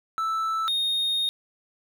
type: tone pair in turn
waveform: triangle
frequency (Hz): 1318.5 / 3704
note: E6 / A#7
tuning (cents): 0 / -12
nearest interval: octave + tritone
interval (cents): 1788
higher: second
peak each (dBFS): -22 / -21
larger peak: second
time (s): 0.18-0.68 / 0.68-1.29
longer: second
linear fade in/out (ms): 0
effects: none